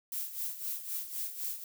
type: noise with tremolo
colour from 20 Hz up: violet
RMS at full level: -35 dBFS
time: 0.12-1.64 s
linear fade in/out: 2 ms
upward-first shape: sine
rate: 3.9 Hz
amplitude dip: 70%
effects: none